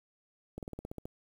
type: slowing click train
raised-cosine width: 2 ms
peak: -27 dBFS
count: 9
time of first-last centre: 0.58-1.055 s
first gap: 48 ms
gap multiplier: 1.06
effects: 9-bit